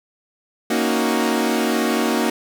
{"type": "chord", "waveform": "sawtooth", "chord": "D# minor seventh", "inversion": "second", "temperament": "equal", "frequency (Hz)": [233.1, 277.2, 311.1, 370], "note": ["A#3", "C#4", "D#4", "F#4"], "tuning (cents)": [0, 0, 0, 0], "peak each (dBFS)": [-17, -21, -20, -20], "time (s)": [0.7, 2.3], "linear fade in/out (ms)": 5, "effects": []}